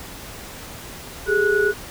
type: tone cluster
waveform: sine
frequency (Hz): 396.1 / 425.5 / 1466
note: G4 / G#4 / F#6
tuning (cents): +18 / +42 / -16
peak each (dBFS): -20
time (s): 1.26-1.74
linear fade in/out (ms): 50
effects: pink hiss -37 dBFS RMS until 1.9 s